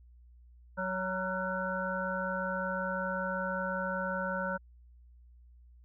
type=harmonic tone with a mistuned harmonic; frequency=186.2 Hz; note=F#3; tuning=11 cents sharp; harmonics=1 / 3 / 5 / 7 / 8; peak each=-38 / -36 / -39 / -39 / -37 dBFS; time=0.77-4.58 s; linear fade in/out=20 ms; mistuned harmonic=7; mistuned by=+79 cents; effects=added 60 Hz sine -54 dBFS peak until 5.84 s